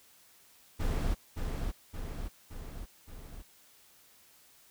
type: noise with echo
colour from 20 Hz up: brown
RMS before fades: -30 dBFS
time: 0.79-1.15 s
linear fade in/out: 20 ms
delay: 570 ms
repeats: 4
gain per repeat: -4 dB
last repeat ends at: 3.43 s
effects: white hiss -61 dBFS RMS until 4.7 s